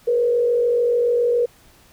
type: tone with frequency modulation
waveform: sine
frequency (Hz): 480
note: B4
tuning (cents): -49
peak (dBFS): -15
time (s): 0.07-1.46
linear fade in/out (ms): 10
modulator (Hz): 47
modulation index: 0.51
effects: pink hiss -52 dBFS RMS until 1.92 s